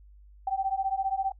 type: beating tone pair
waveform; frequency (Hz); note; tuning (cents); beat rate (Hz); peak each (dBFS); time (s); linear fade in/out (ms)
sine; 767 / 782; G5 / G5; -38 / -4; 15; -29; 0.47-1.32; 5
effects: noise-tail reverb RT60 0.1 s tail -26 dB re dry + added 50 Hz sine -50 dBFS peak until 1.39 s